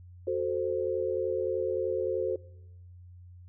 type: chord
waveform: sine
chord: F# diminished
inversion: none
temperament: equal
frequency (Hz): 370 / 440 / 523.3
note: F#4 / A4 / C5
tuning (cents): 0 / 0 / 0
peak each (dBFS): -31 / -32 / -31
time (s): 0.27-2.36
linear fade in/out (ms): 5
effects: noise-tail reverb RT60 0.9 s tail -22 dB re dry + added 89 Hz sine -47 dBFS peak until 3.48 s